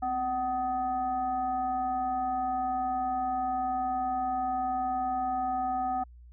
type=tone with frequency modulation; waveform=sine; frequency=755 Hz; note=F#5; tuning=35 cents sharp; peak=-27 dBFS; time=0.02-6.04 s; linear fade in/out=10 ms; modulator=497 Hz; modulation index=0.56; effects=added 60 Hz sine -48 dBFS peak until 6.32 s